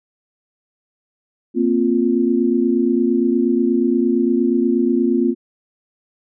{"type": "chord", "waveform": "sine", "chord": "Bb suspended second", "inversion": "none", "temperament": "equal", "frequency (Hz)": [233.1, 261.6, 349.2], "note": ["Bb3", "C4", "F4"], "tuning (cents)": [0, 0, 0], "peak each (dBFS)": -18, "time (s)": [1.54, 5.35], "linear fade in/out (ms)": 50, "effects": []}